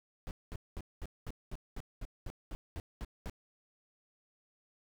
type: noise bursts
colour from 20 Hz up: brown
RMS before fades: -40 dBFS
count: 13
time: 0.27-3.297 s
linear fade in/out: 0 ms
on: 39 ms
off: 210 ms
effects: none